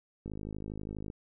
click train, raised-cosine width 3 ms, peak -27 dBFS, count 45, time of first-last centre 0.26-1.101 s, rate 52.3 Hz, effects none

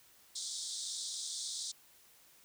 pink band-pass noise, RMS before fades -41 dBFS, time 0.35-1.72 s, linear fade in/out 10 ms, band 3500 to 9200 Hz, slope 96 dB/octave, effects white hiss -63 dBFS RMS until 2.44 s

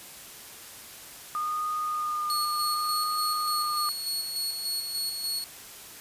sine tone with vibrato, 1221 Hz, D#6, 33 cents flat, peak -27 dBFS, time 1.35-3.89 s, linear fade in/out 0 ms, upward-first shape sine, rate 0.68 Hz, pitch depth 18 cents each way
sawtooth tone with tremolo, 4353 Hz, C#8, 32 cents flat, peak -25 dBFS, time 2.3-5.44 s, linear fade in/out 0 ms, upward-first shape square, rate 3.4 Hz, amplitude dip 40%
effects white hiss -45 dBFS RMS until 6 s + resampled to 32000 Hz

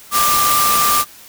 sine tone in noise, 1186 Hz, D6, 17 cents sharp, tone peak -14 dBFS, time 0.11-1.05 s, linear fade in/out 50 ms, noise white, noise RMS -17 dBFS, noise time 0.11-1.05 s, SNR 0 dB, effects white hiss -41 dBFS RMS until 1.28 s

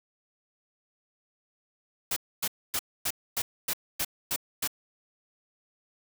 white noise bursts, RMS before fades -29 dBFS, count 9, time 2.11-4.676 s, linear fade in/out 5 ms, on 54 ms, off 260 ms, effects none

